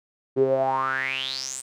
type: tone with band-pass filter sweep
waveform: sawtooth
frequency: 132.4 Hz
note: C3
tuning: 21 cents sharp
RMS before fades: -25 dBFS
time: 0.36-1.62 s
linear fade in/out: 20 ms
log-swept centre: 350 to 8700 Hz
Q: 9.9
effects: none